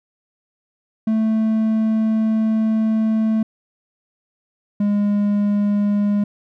triangle tone pair in turn, 220 / 205.1 Hz, A3 / G#3, 0 / -21 cents, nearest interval minor second, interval 121 cents, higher first, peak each -13 dBFS, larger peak neither, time 1.07-3.43 / 4.8-6.24 s, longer first, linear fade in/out 5 ms, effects none

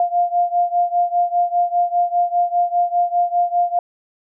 sine beating tone pair, 700 / 705 Hz, F5 / F5, +4 / +16 cents, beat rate 5 Hz, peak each -17 / -19 dBFS, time 0-3.79 s, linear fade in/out 2 ms, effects none

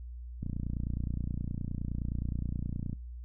click train, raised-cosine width 5 ms, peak -22 dBFS, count 75, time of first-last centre 0.43-2.93 s, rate 29.6 Hz, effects noise-tail reverb RT60 0.2 s tail -23 dB re dry + added 60 Hz sine -40 dBFS peak until 3.24 s

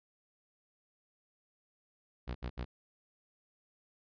sawtooth tone bursts, 61.74 Hz, B1, in tune, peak -32 dBFS, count 3, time 2.27-2.651 s, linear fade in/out 20 ms, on 81 ms, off 69 ms, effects resampled to 11025 Hz

